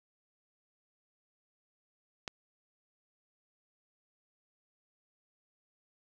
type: click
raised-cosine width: 0.2 ms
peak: -19 dBFS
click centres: 2.278 s
effects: none

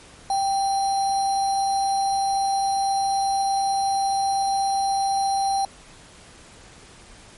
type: tone with sample-and-hold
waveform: sine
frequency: 784 Hz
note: G5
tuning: in tune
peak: -19 dBFS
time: 0.3-5.65 s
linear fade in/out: 2 ms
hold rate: 4900 Hz
effects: pink hiss -47 dBFS RMS until 7.37 s + MP3 48 kbps

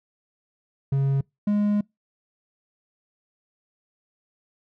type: tone pair in turn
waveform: triangle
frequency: 137.2 / 206.9 Hz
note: C#3 / G#3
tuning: -17 / -6 cents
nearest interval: perfect fifth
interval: 711 cents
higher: second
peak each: -17 dBFS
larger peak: neither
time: 0.92-1.21 / 1.47-1.81 s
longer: second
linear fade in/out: 5 ms
effects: noise-tail reverb RT60 0.2 s tail -26 dB re dry

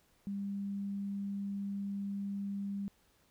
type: tone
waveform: sine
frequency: 199.4 Hz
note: G3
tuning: 30 cents sharp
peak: -35 dBFS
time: 0.27-2.88 s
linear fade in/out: 0 ms
effects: pink hiss -70 dBFS RMS until 3.3 s

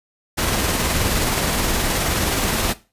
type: noise with tremolo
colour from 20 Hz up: pink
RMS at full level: -19 dBFS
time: 0.37-2.74 s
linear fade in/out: 20 ms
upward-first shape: sine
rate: 19 Hz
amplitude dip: 25%
effects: noise-tail reverb RT60 0.3 s tail -17 dB re dry + resampled to 32000 Hz

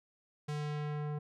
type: tone with low-pass filter sweep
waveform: square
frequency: 148.9 Hz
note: D3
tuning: 24 cents sharp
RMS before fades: -37 dBFS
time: 0.48-1.19 s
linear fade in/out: 10 ms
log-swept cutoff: 8600 to 980 Hz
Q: 0.73
effects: none

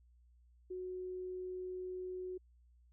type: tone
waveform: sine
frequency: 367.5 Hz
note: F#4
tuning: 12 cents flat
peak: -40 dBFS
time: 0.7-2.38 s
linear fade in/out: 10 ms
effects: added 60 Hz sine -63 dBFS peak until 2.92 s

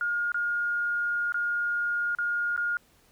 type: tone with dropouts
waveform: sine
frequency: 1423 Hz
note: F6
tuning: 32 cents sharp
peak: -25 dBFS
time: 0.01-2.77 s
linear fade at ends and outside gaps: 1 ms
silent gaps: 0.319-0.344 / 1.322-1.343 / 2.15-2.186 / 2.564-2.576 s
effects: pink hiss -62 dBFS RMS until 3.11 s

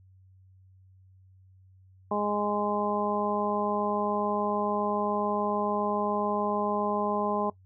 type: harmonic tone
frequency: 207 Hz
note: G#3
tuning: 5 cents flat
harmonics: 1 / 2 / 3 / 4 / 5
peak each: -32 / -32 / -32 / -32 / -32 dBFS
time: 2.11-7.5 s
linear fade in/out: 5 ms
effects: noise-tail reverb RT60 0.1 s tail -19 dB re dry + added 94 Hz sine -54 dBFS peak until 7.65 s

